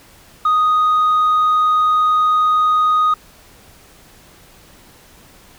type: tone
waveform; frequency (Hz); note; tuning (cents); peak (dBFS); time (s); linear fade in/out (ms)
sine; 1244.5; D#6; 0; -9; 0.45-3.14; 5
effects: tanh soft clip ceiling -10 dBFS + pink hiss -46 dBFS RMS until 5.58 s